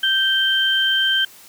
sine tone pair together, 1564 / 3128 Hz, G6 / G7, -4 / -4 cents, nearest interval octave, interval 1200 cents, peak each -19 / -17 dBFS, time 0.03-1.25 s, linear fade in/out 5 ms, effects white hiss -45 dBFS RMS until 1.48 s + high-pass 80 Hz 12 dB/octave

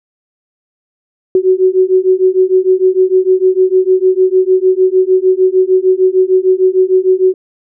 sine beating tone pair, 370 / 376.6 Hz, F#4 / F#4, 0 / +31 cents, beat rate 6.6 Hz, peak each -10 dBFS, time 1.35-7.34 s, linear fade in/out 2 ms, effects none

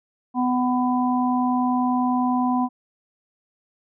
harmonic tone, 250 Hz, B3, 21 cents sharp, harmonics 1 / 3 / 4, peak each -20 / -25 / -26 dBFS, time 0.34-2.69 s, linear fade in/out 50 ms, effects none

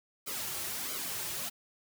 white noise with flanger, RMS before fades -37 dBFS, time 0.26-1.5 s, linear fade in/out 20 ms, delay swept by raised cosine 1.1 to 4.2 ms, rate 1.5 Hz, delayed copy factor -0.8, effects none

